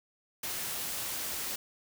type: noise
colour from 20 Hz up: white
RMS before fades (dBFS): -36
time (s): 0.43-1.56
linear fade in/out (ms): 5
effects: none